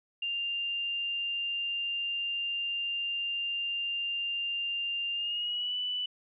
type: tone with pitch glide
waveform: sine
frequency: 2794 to 2977 Hz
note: F7 to F#7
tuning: 0 to +10 cents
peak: -30 dBFS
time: 0.22-6.06 s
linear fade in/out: 5 ms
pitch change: +110 cents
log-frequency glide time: 5.13-5.76 s
effects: none